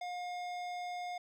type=tone with hard clipping; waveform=sine; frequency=714 Hz; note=F5; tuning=38 cents sharp; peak=-40 dBFS; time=0.01-1.18 s; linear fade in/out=5 ms; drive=14 dB; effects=none